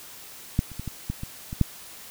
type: clicks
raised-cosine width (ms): 5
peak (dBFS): -8 / -29 / -20 / -19 / -15 / -20 / -20 / -6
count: 8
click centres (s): 0.591 / 0.717 / 0.796 / 0.877 / 1.1 / 1.234 / 1.529 / 1.613
effects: white hiss -44 dBFS RMS until 2.1 s